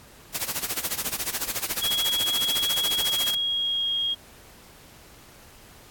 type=noise with tremolo; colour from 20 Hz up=white; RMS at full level=-26 dBFS; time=0.34-3.35 s; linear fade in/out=10 ms; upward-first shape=sine; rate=14 Hz; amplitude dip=85%
type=tone with pitch glide; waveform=sine; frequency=3322 to 3261 Hz; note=G#7 to G#7; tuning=0 to -32 cents; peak=-23 dBFS; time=1.81-4.15 s; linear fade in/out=20 ms; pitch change=-32 cents; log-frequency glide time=2.82-3.92 s
effects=pink hiss -50 dBFS RMS until 5.9 s + AAC 64 kbps